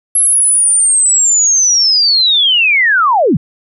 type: linear sweep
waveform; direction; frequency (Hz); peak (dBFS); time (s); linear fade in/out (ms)
sine; down; 11175 to 116.1; -7; 0.15-3.37; 5
effects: none